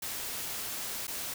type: noise with dropouts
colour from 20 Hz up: white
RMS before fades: -37 dBFS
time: 0.02-1.34 s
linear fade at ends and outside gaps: 5 ms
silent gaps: 1.07-1.078 s
effects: none